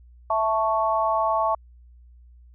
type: chord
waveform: sine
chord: A major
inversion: second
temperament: equal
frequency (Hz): 659.3 / 880 / 1108.7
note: E5 / A5 / C#6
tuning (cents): 0 / 0 / 0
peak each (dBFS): -24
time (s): 0.3-1.55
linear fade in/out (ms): 5
effects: added 60 Hz sine -47 dBFS peak until 2.54 s